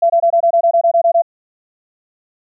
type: tone bursts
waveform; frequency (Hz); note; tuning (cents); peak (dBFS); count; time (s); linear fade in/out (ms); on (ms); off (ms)
sine; 677; E5; +46; -8; 12; 0.02-1.221; 10; 79; 23
effects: none